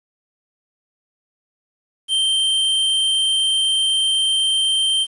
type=tone; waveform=square; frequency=3136 Hz; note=G7; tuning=in tune; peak=-16 dBFS; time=2.08-5.07 s; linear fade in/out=50 ms; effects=resampled to 24000 Hz + 8-bit